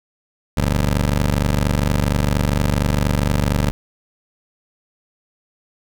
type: ring-modulated tone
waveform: 20% pulse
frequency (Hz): 72.9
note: D2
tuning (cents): -12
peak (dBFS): -8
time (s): 0.57-3.71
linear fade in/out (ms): 0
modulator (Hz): 24.3
effects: none